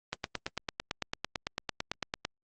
click train, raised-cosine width 0.2 ms, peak -14 dBFS, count 20, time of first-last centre 0.13-2.251 s, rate 8.96 Hz, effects low-pass 7000 Hz 12 dB/octave + Opus 24 kbps

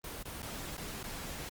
pink noise with dropouts, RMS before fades -42 dBFS, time 0.04-1.49 s, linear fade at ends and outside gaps 2 ms, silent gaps 0.229-0.254 / 0.421-0.428 / 0.769-0.778 / 1.03-1.04 s, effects Opus 24 kbps

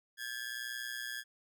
sawtooth ring-modulated tone, 1661.2 Hz, G#6, in tune, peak -32 dBFS, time 0.17-1.24 s, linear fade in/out 50 ms, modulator 60.6 Hz, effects none

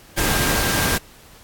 sine tone in noise, 1597 Hz, G6, 32 cents sharp, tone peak -27 dBFS, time 0.17-0.98 s, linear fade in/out 10 ms, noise pink, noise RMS -20 dBFS, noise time 0.17-0.98 s, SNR -10 dB, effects pink hiss -47 dBFS RMS until 1.43 s + AAC 64 kbps

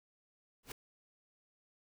pink noise with exponential growth, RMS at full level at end -38 dBFS, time 0.63-0.72 s, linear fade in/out 5 ms, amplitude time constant 19 ms, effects none

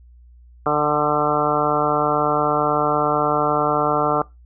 harmonic tone with a mistuned harmonic, 149.1 Hz, D3, 27 cents sharp, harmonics 1 / 2 / 3 / 4 / 5 / 6 / 7 / 8 / 9, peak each -29 / -26 / -23 / -24 / -23 / -28 / -27 / -23 / -25 dBFS, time 0.66-4.22 s, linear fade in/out 2 ms, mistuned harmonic 6, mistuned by -22 cents, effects noise-tail reverb RT60 0.2 s tail -21 dB re dry + added 60 Hz sine -44 dBFS peak until 4.45 s

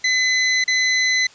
sawtooth tone with dropouts, 2025 Hz, B6, 43 cents sharp, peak -12 dBFS, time 0.04-1.27 s, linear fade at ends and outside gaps 5 ms, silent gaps 0.641-0.678 s, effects white hiss -47 dBFS RMS until 1.34 s + resampled to 16000 Hz

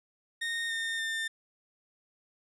30% pulse tone with pitch steps, 1846 / 1822.7 / 1799.7 Hz, A#6 / A#6 / A6, -17 / -39 / +39 cents, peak -28 dBFS, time 0.41-1.28 s, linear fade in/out 10 ms, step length 290 ms, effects low-pass 9000 Hz 12 dB/octave

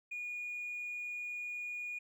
triangle tone with hard clipping, 2444 Hz, D#7, 32 cents flat, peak -38 dBFS, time 0.11-1.99 s, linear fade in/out 10 ms, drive 2 dB, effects none

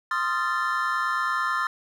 triangle chord, F dominant seventh, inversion second, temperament equal with one note detuned, 1046.5 / 1244.5 / 1373.7 / 1760 Hz, C6 / Eb6 / F6 / A6, 0 / 0 / -29 / 0 cents, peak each -27 dBFS, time 0.11-1.67 s, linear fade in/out 2 ms, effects none

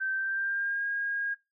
sine tone with pitch glide, 1552 to 1629.2 Hz, G6 to G#6, -18 to -34 cents, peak -28 dBFS, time 0-1.35 s, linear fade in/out 20 ms, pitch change +84 cents, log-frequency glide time 0.11-0.85 s, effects noise-tail reverb RT60 0.2 s tail -17 dB re dry

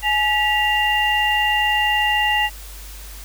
sine tone cluster, 844 / 1944 / 2792 Hz, G#5 / B6 / F7, +28 / -28 / -1 cents, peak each -20 dBFS, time 0.02-2.5 s, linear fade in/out 50 ms, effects added 50 Hz sine -35 dBFS peak until 3.24 s + white hiss -40 dBFS RMS until 3.24 s

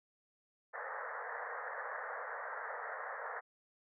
white band-pass noise, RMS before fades -43 dBFS, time 0.73-3.41 s, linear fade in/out 20 ms, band 450 to 1900 Hz, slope 96 dB/octave, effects none

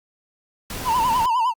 pink noise, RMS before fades -31 dBFS, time 0.7-1.26 s, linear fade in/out 2 ms
triangle tone with vibrato, 954 Hz, A#5, 40 cents sharp, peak -15 dBFS, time 0.84-1.54 s, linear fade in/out 50 ms, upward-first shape sine, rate 9.8 Hz, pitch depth 120 cents each way
effects Opus 48 kbps

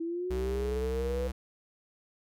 sine linear sweep, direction up, 326.7 to 502 Hz, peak -31 dBFS, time 0-1.28 s, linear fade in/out 10 ms
square tone with pitch glide, 64.1 to 64.77 Hz, C2 to C2, -35 to -17 cents, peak -33 dBFS, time 0.3-1.32 s, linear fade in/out 10 ms, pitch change +18 cents, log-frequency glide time 0.55-1.01 s
effects none

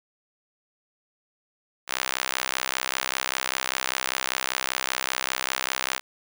sawtooth tone with high-pass filter, 65.1 Hz, C2, 8 cents flat, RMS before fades -29 dBFS, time 1.87-6.01 s, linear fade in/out 50 ms, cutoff 1300 Hz, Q 0.68, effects none

